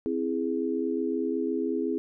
sine chord, C augmented, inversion none, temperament equal, 261.6 / 329.6 / 415.3 Hz, C4 / E4 / G#4, 0 / 0 / 0 cents, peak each -30 dBFS, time 0.06-1.98 s, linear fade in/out 0 ms, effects none

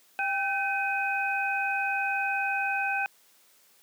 sine tone cluster, 792 / 1533 / 2511 Hz, G5 / G6 / D#7, +18 / -39 / +15 cents, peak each -30 dBFS, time 0.19-3.06 s, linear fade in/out 0 ms, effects white hiss -61 dBFS RMS until 3.82 s + high-pass 200 Hz 12 dB/octave

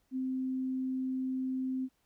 sine tone, 260 Hz, C4, 11 cents flat, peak -31 dBFS, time 0.11-1.89 s, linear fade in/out 50 ms, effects pink hiss -75 dBFS RMS until 2.05 s

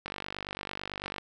click train, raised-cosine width 0.3 ms, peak -19 dBFS, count 56, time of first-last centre 0.06-1.182 s, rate 49 Hz, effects none

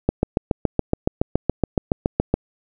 click train, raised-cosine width 2 ms, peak -3 dBFS, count 17, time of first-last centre 0.09-2.34 s, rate 7.11 Hz, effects none

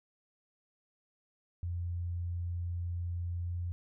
sine tone with pitch glide, 87 to 87.55 Hz, F2 to F2, -6 to +5 cents, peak -33 dBFS, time 1.63-3.72 s, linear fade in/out 0 ms, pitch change +11 cents, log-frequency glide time 3.41-3.56 s, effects none

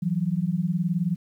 sine beating tone pair, 164.81 / 183.81 Hz, E3 / F#3, 0 / -11 cents, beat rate 19 Hz, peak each -25 dBFS, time 0.02-1.16 s, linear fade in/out 10 ms, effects 10-bit

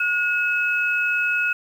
sine tone pair together, 1444.6 / 2574 Hz, F#6 / E7, -42 / -42 cents, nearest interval minor seventh, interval 1000 cents, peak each -21 / -22 dBFS, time 0-1.53 s, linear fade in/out 5 ms, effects 8-bit

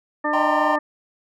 harmonic tone, 299.3 Hz, D4, 33 cents sharp, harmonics 1 / 2 / 3 / 4 / 6, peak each -26 / -26 / -26 / -26 / -26 dBFS, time 0.24-0.79 s, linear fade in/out 10 ms
triangle chord, C minor seventh, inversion first, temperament equal, 622.3 / 784 / 932.3 / 1046.5 Hz, Eb5 / G5 / Bb5 / C6, 0 / 0 / 0 / 0 cents, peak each -23 dBFS, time 0.33-0.76 s, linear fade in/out 5 ms
effects none

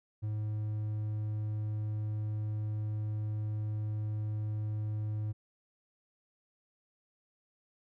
triangle tone, 106.7 Hz, G#2, 47 cents sharp, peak -30 dBFS, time 0.22-5.33 s, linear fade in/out 20 ms, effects none

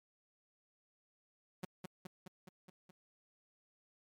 sawtooth tone with echo, 183.6 Hz, F#3, 13 cents flat, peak -35 dBFS, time 1.63-1.65 s, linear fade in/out 5 ms, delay 210 ms, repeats 6, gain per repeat -3 dB, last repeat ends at 2.91 s, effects MP3 96 kbps

